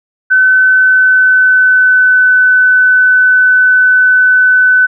sine tone with pitch glide, 1518 to 1505.8 Hz, F#6 to F#6, +44 to +30 cents, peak -4 dBFS, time 0.3-4.87 s, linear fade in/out 20 ms, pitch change -14 cents, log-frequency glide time 0.71-2.29 s, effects none

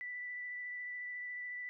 sine tone with vibrato, 1975.5 Hz, B6, in tune, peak -40 dBFS, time 0.01-1.69 s, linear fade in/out 0 ms, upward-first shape triangle, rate 14 Hz, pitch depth 14 cents each way, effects none

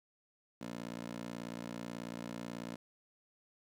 15% pulse tone with high-pass filter, 58.27 Hz, A#1, in tune, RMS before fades -44 dBFS, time 0.61-2.76 s, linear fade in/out 5 ms, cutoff 250 Hz, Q 1.5, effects low-pass 10000 Hz 12 dB/octave + 11-bit

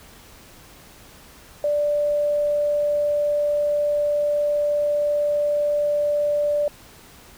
sine tone, 587.3 Hz, D5, in tune, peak -18 dBFS, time 1.64-6.68 s, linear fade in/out 2 ms, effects pink hiss -47 dBFS RMS until 7.37 s

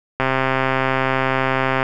click train, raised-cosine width 0.5 ms, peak -3 dBFS, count 216, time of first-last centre 0.2-1.829 s, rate 132 Hz, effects none

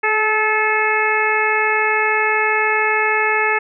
harmonic tone with a mistuned harmonic, 433 Hz, A4, 28 cents flat, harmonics 1 / 2 / 3 / 4 / 5 / 6, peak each -22 / -21 / -23 / -20 / -20 / -24 dBFS, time 0.03-3.59 s, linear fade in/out 10 ms, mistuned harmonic 1, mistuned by -16 cents, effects none

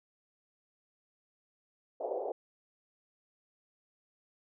pink band-pass noise, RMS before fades -36 dBFS, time 2-2.32 s, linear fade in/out 5 ms, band 400 to 750 Hz, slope 48 dB/octave, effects none

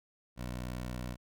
15% pulse tone, 61.6 Hz, B1, 4 cents flat, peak -31 dBFS, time 0.36-1.17 s, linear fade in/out 50 ms, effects none

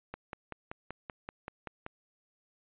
click train, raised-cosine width 0.5 ms, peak -24 dBFS, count 10, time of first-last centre 0.14-1.864 s, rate 5.22 Hz, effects resampled to 8000 Hz

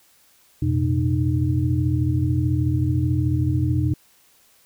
sine tone cluster, 88.2 / 113.1 / 126.7 / 305.6 Hz, F2 / A2 / B2 / D#4, +18 / +48 / +45 / -31 cents, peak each -22 / -29 / -21 / -25 dBFS, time 0.62-3.94 s, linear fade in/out 5 ms, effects white hiss -57 dBFS RMS until 4.65 s

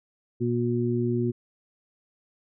harmonic tone, 120 Hz, B2, 49 cents flat, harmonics 1 / 2 / 3, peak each -27 / -27 / -27 dBFS, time 0.4-1.32 s, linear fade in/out 20 ms, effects none

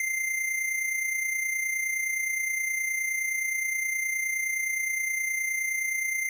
square tone with amplitude modulation, 2090 Hz, C7, 2 cents flat, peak -25 dBFS, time 0-6.29 s, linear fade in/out 2 ms, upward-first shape sine, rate 29.6 Hz, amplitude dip 50%, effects none

